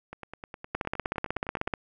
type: two click trains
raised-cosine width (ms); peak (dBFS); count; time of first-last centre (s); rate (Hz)
0.5; -13 / -24; 17 / 16; 0.75-1.738 / 0.13-1.673; 16.2 / 9.72
effects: none